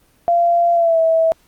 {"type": "tone with pitch glide", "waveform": "sine", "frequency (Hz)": [688, 651.6], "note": ["F5", "E5"], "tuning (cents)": [-26, -20], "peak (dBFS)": -11, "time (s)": [0.28, 1.32], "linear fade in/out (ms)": 0, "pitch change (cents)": -94, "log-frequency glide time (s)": [0.74, 0.99], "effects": ["pink hiss -56 dBFS RMS until 1.47 s", "Opus 24 kbps"]}